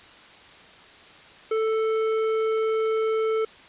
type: tone with tanh clipping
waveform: sine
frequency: 441.1 Hz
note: A4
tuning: 4 cents sharp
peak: -23 dBFS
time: 1.51-3.45 s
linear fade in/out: 5 ms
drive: 12 dB
effects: white hiss -48 dBFS RMS until 3.68 s + resampled to 8000 Hz